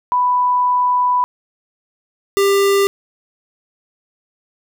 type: tone pair in turn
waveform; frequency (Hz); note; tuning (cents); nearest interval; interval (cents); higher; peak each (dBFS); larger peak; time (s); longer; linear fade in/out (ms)
sine / square; 991 / 396.9; B5 / G4; +6 / +22; octave + major third; 1584; first; -12; neither; 0.12-1.24 / 2.37-2.87; first; 0
effects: none